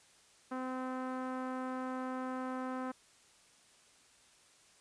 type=tone with low-pass filter; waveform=sawtooth; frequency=257.4 Hz; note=C4; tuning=28 cents flat; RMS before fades=-39 dBFS; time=0.51-2.92 s; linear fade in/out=10 ms; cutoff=1300 Hz; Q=2; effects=white hiss -64 dBFS RMS until 4.8 s + resampled to 22050 Hz